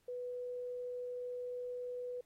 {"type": "tone", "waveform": "sine", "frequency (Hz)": 493.9, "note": "B4", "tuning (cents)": 0, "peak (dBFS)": -39, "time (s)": [0.08, 2.21], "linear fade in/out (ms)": 5, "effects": ["pink hiss -75 dBFS RMS until 2.25 s", "AAC 48 kbps"]}